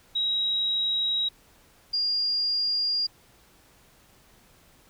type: tone pair in turn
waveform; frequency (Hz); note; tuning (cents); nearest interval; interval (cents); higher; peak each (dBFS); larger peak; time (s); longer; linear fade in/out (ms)
sine; 3833 / 4817; A#7 / D8; +47 / +43; major third; 396; second; -23; neither; 0.15-1.29 / 1.93-3.07; neither; 10
effects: pink hiss -58 dBFS RMS until 4.89 s